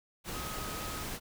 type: tone in noise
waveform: sine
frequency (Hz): 1263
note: D#6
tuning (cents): +26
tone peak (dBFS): -44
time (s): 0.32-1.06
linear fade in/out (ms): 50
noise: pink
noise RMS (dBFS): -39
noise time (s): 0.24-1.2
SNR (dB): -8
effects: none